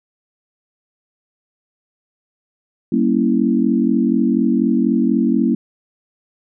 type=chord; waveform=sine; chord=G diminished seventh; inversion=none; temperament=equal with one note detuned; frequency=193.08 / 233.1 / 277.2 / 329.6 Hz; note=G3 / Bb3 / Db4 / Fb4; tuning=-26 / 0 / 0 / 0 cents; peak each=-20 / -16 / -19 / -20 dBFS; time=2.92-5.55 s; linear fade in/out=5 ms; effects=none